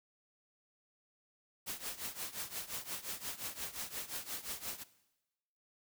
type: noise with tremolo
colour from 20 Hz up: white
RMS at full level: -39 dBFS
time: 1.66-4.84 s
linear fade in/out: 20 ms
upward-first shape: triangle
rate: 5.7 Hz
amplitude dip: 90%
effects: noise-tail reverb RT60 1.0 s tail -18 dB re dry